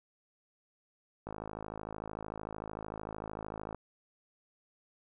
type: click train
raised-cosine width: 1 ms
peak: -26 dBFS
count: 133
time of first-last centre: 1.27-3.747 s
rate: 53.3 Hz
effects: none